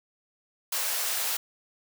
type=high-pass noise; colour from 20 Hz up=white; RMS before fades=-29 dBFS; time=0.72-1.37 s; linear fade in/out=5 ms; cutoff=510 Hz; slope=24 dB/octave; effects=none